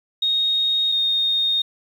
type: tone pair in turn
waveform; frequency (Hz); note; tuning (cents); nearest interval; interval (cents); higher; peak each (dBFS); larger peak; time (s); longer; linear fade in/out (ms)
sine; 3729 / 3695; A#7 / A#7; 0 / -16; unison; 16; first; -17; neither; 0.22-0.92 / 0.92-1.62; neither; 5
effects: 8-bit